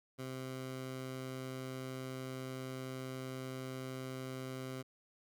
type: tone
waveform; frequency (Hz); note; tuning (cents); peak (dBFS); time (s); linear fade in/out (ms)
15% pulse; 130.5; C3; -4; -35; 0.18-4.83; 20
effects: none